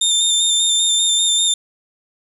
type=tone with vibrato; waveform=25% pulse; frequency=3609 Hz; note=A7; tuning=43 cents sharp; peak=-9 dBFS; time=0.01-1.54 s; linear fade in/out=5 ms; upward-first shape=square; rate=5.1 Hz; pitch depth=17 cents each way; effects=none